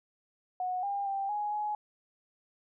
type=tone with pitch steps; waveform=sine; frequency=733 / 802 / 787 / 833 / 840 Hz; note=F#5 / G5 / G5 / G#5 / G#5; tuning=-16 / +39 / +7 / +5 / +19 cents; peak=-30 dBFS; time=0.6-1.75 s; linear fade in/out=2 ms; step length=230 ms; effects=none